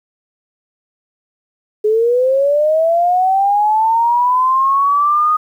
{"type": "linear sweep", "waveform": "sine", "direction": "up", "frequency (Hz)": [418.9, 1244.5], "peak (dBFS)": -10, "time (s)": [1.84, 5.37], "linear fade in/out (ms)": 10, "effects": ["8-bit"]}